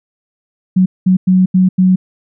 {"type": "tone bursts at uneven times", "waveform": "sine", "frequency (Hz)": 185.3, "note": "F#3", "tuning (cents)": 3, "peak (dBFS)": -6, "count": 5, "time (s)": [[0.76, 0.86], [1.06, 1.17], [1.27, 1.46], [1.54, 1.69], [1.78, 1.96]], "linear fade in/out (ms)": 10, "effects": []}